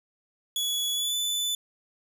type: tone with pitch glide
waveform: sawtooth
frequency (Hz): 3388 to 3497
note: G#7 to A7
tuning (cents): +34 to -11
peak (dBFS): -23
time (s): 0.56-1.55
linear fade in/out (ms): 2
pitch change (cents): +55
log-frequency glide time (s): 0.93-1.15
effects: none